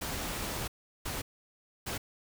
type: noise bursts at uneven times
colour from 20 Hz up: pink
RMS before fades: -36 dBFS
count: 3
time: 0.01-0.68 / 1.05-1.22 / 1.86-1.98 s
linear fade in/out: 10 ms
effects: none

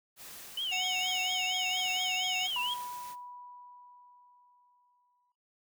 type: noise with tremolo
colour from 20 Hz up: white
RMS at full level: -47 dBFS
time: 0.16-3.16 s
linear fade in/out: 50 ms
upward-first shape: sine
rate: 1.3 Hz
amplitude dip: 30%
type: tone with vibrato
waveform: sine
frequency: 2960 Hz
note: F#7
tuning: in tune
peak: -31 dBFS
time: 0.57-2.74 s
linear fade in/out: 5 ms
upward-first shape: triangle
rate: 4.3 Hz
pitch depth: 190 cents each way
type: harmonic tone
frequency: 741 Hz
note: F#5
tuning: 2 cents sharp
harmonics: 1 / 3 / 5 / 7 / 9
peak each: -37 / -38 / -40 / -42 / -40 dBFS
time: 0.71-2.48 s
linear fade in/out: 20 ms
type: tone with exponential decay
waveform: sine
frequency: 982 Hz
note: B5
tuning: 10 cents flat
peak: -34 dBFS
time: 2.56-5.32 s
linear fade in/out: 2 ms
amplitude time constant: 600 ms
effects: noise-tail reverb RT60 0.5 s tail -18 dB re dry

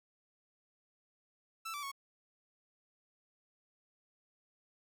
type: tone with pitch steps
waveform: sawtooth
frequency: 1325 / 1162 / 1105 Hz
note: E6 / D6 / C#6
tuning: +9 / -19 / -6 cents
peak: -36 dBFS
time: 1.65-1.917 s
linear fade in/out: 10 ms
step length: 89 ms
effects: none

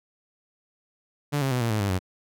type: tone with pitch steps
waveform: sawtooth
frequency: 145.5 / 134.97 / 125.21 / 116.15 / 107.75 / 99.96 / 92.72 Hz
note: D3 / C#3 / B2 / A#2 / A2 / G2 / F#2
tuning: -16 / -46 / +24 / -6 / -36 / +34 / +4 cents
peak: -19 dBFS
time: 1.32-1.992 s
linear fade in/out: 20 ms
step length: 96 ms
effects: none

